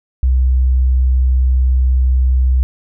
sine tone, 63.9 Hz, C2, 40 cents flat, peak -9 dBFS, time 0.23-2.63 s, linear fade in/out 0 ms, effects none

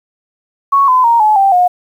sine tone with pitch steps, 1108.7 / 1016.7 / 932.3 / 854.9 / 784 / 718.9 Hz, C#6 / B5 / A#5 / G#5 / G5 / F5, 0 / +50 / 0 / +50 / 0 / +50 cents, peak -6 dBFS, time 0.72-1.68 s, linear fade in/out 10 ms, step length 160 ms, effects 7-bit

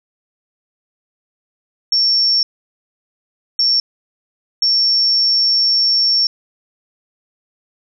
sine tone bursts at uneven times, 5460 Hz, F8, 40 cents flat, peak -11 dBFS, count 3, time 1.92-2.43 / 3.59-3.8 / 4.62-6.27 s, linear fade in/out 2 ms, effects none

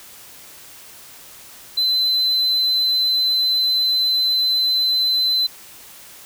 sine tone, 4046 Hz, B7, 41 cents sharp, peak -13 dBFS, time 1.77-5.47 s, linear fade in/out 10 ms, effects tanh soft clip ceiling -14 dBFS + white hiss -42 dBFS RMS until 6.25 s

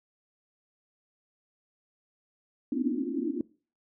pink band-pass noise, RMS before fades -30 dBFS, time 2.72-3.41 s, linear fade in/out 2 ms, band 240 to 340 Hz, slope 96 dB/octave, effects noise-tail reverb RT60 0.4 s tail -22 dB re dry

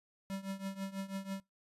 square tone with tremolo, 194.1 Hz, G3, 17 cents flat, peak -36 dBFS, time 0.3-1.4 s, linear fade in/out 0 ms, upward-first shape triangle, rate 6.1 Hz, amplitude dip 90%, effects noise-tail reverb RT60 0.2 s tail -23 dB re dry + resampled to 32000 Hz

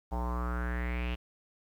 square tone with low-pass filter sweep, 60.5 Hz, B1, 35 cents flat, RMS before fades -33 dBFS, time 0.11-1.16 s, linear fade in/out 20 ms, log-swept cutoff 830 to 2900 Hz, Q 5.6, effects 10-bit

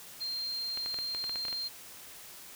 sine tone, 4186 Hz, C8, in tune, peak -33 dBFS, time 0.2-1.69 s, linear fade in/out 20 ms
clicks, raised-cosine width 0.3 ms, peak -25 dBFS, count 11, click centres 0.774 / 0.861 / 0.943 / 0.988 / 1.148 / 1.241 / 1.295 / 1.358 / 1.452 / 1.483 / 1.528 s
effects white hiss -49 dBFS RMS until 2.55 s

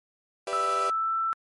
35% pulse chord, E minor seventh, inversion first, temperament equal with one note detuned, 392 / 493.9 / 587.3 / 670.4 Hz, G4 / B4 / D5 / E5, 0 / 0 / 0 / +29 cents, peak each -34 dBFS, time 0.47-0.9 s, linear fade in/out 2 ms
sine tone with pitch glide, 1318 to 1331.8 Hz, E6 to E6, -1 to +17 cents, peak -24 dBFS, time 0.53-1.33 s, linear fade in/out 0 ms, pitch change +18 cents, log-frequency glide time 0.92-1.16 s
effects MP3 48 kbps

